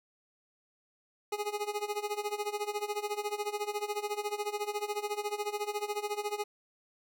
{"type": "tone with tremolo", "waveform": "25% pulse", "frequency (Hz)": 415.3, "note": "G#4", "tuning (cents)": 0, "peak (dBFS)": -26, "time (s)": [1.32, 6.44], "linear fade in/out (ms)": 5, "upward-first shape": "sine", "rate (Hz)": 14, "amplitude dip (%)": 85, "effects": []}